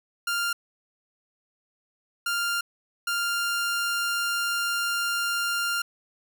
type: tone bursts at uneven times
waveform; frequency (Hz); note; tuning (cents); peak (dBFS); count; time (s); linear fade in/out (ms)
sawtooth; 1396.9; F6; 0; -21; 3; 0.27-0.53 / 2.26-2.61 / 3.07-5.82; 5
effects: none